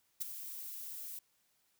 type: noise with ADSR envelope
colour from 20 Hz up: violet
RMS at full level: -34 dBFS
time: 0.2-1.19 s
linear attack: 17 ms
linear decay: 14 ms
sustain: -11 dB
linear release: 3 ms
effects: white hiss -75 dBFS RMS until 1.79 s